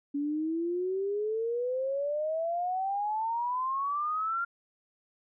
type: exponential sweep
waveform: sine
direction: up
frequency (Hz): 281.9 to 1400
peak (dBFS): -28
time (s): 0.14-4.45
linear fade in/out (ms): 10
effects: none